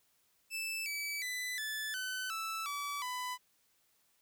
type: tone with pitch steps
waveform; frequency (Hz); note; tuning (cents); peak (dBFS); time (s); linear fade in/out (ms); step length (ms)
sawtooth; 2637 / 2296 / 1998.5 / 1739.8 / 1514.6 / 1318.5 / 1147.8 / 999.2; E7 / D7 / B6 / A6 / F#6 / E6 / D6 / B5; 0 / -40 / +20 / -20 / +40 / 0 / -40 / +20; -33; 0.5-3.38; 50; 360
effects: white hiss -73 dBFS RMS until 4.21 s